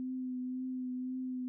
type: tone with vibrato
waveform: sine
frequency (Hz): 254.8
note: C4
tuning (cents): -46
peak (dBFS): -35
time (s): 0-1.48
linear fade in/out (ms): 0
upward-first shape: triangle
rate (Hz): 1.9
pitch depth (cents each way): 23
effects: none